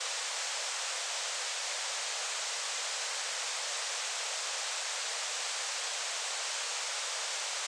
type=band-pass noise; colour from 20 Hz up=white; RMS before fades=-36 dBFS; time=0-7.67 s; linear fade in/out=10 ms; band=480 to 8200 Hz; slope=48 dB/octave; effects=resampled to 22050 Hz